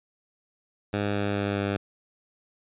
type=tone with pitch steps; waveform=10% pulse; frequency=102.3 / 101.53 / 100.78 / 100.02 Hz; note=G#2 / G#2 / G2 / G2; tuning=-26 / -39 / +48 / +35 cents; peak=-17 dBFS; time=0.93-1.77 s; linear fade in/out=5 ms; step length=210 ms; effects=resampled to 8000 Hz